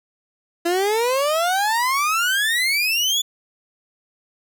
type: exponential sweep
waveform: 30% pulse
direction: up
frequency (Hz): 335.3 to 3495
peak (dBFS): -15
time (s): 0.65-3.22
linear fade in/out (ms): 10
effects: none